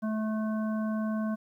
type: harmonic tone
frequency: 217.2 Hz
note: A3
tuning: 22 cents flat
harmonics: 1 / 3 / 5 / 7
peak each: -28 / -38 / -42 / -45 dBFS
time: 0.02-1.36 s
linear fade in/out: 20 ms
effects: 11-bit